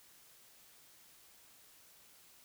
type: silence
effects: white hiss -62 dBFS RMS until 2.44 s